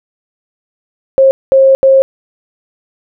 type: tone bursts at uneven times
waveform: sine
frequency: 536 Hz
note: C5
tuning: 42 cents sharp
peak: -3 dBFS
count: 3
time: 1.18-1.31 / 1.52-1.75 / 1.83-2.02 s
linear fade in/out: 0 ms
effects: none